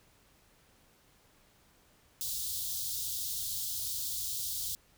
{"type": "band-stop noise", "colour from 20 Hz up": "white", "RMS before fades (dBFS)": -36, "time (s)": [2.21, 4.75], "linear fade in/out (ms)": 0, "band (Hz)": [130, 3400], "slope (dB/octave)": 48, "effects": ["pink hiss -65 dBFS RMS until 4.97 s"]}